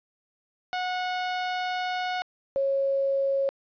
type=tone pair in turn; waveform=sawtooth / sine; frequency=731 / 547.6 Hz; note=F#5 / C#5; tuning=-21 / -21 cents; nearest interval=perfect fourth; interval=500 cents; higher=first; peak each=-23 / -22 dBFS; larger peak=second; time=0.73-2.22 / 2.56-3.49 s; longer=first; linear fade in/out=0 ms; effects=resampled to 11025 Hz + 10-bit